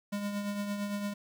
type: tone with tremolo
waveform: square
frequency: 203.8 Hz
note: G#3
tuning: 32 cents flat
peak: -31 dBFS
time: 0.12-1.14 s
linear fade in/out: 10 ms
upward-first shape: triangle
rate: 8.8 Hz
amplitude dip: 50%
effects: 10-bit